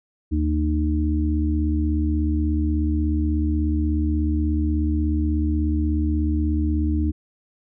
harmonic tone, 76.5 Hz, D#2, 29 cents flat, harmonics 1 / 3 / 4, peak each -20 / -28 / -24 dBFS, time 0.31-7.12 s, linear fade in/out 20 ms, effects none

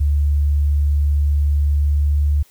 sine tone with pitch glide, 72.6 to 73.06 Hz, D2 to D2, -19 to -8 cents, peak -13 dBFS, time 0-2.43 s, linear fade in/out 10 ms, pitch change +11 cents, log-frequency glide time 1.73-2.29 s, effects white hiss -53 dBFS RMS until 2.5 s

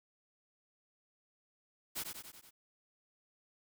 white noise with echo, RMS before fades -39 dBFS, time 1.95-2.04 s, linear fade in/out 20 ms, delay 94 ms, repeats 5, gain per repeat -4 dB, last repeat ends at 2.51 s, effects none

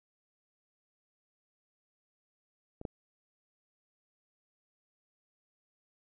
clicks, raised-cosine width 2 ms, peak -30 / -22 dBFS, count 2, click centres 2.814 / 2.852 s, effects none

